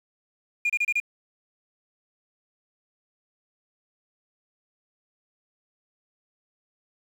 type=tone bursts; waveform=sine; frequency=2421 Hz; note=D#7; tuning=48 cents flat; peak=-19 dBFS; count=5; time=0.65-1.001 s; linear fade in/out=5 ms; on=47 ms; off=29 ms; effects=tanh soft clip ceiling -18 dBFS + 8-bit